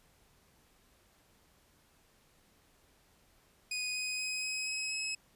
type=tone with pitch steps; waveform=20% pulse; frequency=2489 / 2505 / 2521 / 2537 / 2553 / 2569 Hz; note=D#7 / D#7 / D#7 / D#7 / D#7 / E7; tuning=0 / +11 / +22 / +33 / +44 / -45 cents; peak=-29 dBFS; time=3.71-5.15 s; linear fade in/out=5 ms; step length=240 ms; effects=pink hiss -67 dBFS RMS until 5.35 s + resampled to 32000 Hz